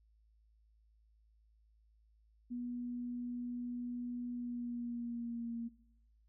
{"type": "tone with pitch glide", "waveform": "sine", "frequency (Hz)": [243.4, 232.7], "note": ["B3", "A#3"], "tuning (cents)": [-25, -3], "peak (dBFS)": -38, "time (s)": [2.5, 5.69], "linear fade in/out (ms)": 20, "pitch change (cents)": -78, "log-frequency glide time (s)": [4.32, 5.56], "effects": ["noise-tail reverb RT60 0.8 s tail -20 dB re dry", "added 54 Hz sine -66 dBFS peak until 6.28 s"]}